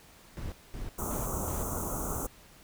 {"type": "noise bursts", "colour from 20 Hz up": "brown", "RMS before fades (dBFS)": -37, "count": 4, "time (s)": [0.37, 1.63], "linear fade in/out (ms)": 0, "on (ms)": 150, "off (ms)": 220}
{"type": "band-stop noise", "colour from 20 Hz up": "pink", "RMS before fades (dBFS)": -34, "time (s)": [0.98, 2.27], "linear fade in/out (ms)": 10, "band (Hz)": [1400, 6000], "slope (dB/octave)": 96}
{"effects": ["pink hiss -56 dBFS RMS until 2.63 s"]}